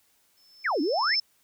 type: tone with exponential growth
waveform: sine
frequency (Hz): 5274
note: E8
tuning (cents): 0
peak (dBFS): -21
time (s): 0.37-1.2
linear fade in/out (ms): 5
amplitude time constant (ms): 180
type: exponential two-way sweep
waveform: sine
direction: down then up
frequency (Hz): 2446 to 267 to 2446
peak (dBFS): -23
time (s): 0.64-1.16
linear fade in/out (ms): 20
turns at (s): 0.81
effects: white hiss -66 dBFS RMS until 1.43 s